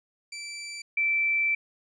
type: tone pair in turn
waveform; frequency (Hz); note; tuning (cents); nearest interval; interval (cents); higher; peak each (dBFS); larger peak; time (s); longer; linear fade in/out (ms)
20% pulse / sine; 2331 / 2331; D7 / D7; -14 / -14; unison; 0; neither; -31 / -22; second; 0.32-0.82 / 0.97-1.55; second; 5
effects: resampled to 22050 Hz